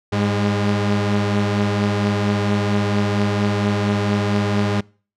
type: tone pair together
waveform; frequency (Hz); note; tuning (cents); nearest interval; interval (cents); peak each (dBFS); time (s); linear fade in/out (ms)
sawtooth; 103.83 / 203.3; G#2 / G#3; 0 / -37; octave; 1163; -16; 0.12-4.81; 10
effects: noise-tail reverb RT60 0.4 s tail -25 dB re dry + low-pass 5000 Hz 12 dB/octave